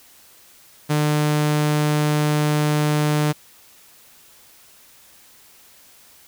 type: tone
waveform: sawtooth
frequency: 150 Hz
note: D3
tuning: 37 cents sharp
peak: -13 dBFS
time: 0.89-3.33 s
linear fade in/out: 20 ms
effects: white hiss -50 dBFS RMS until 6.27 s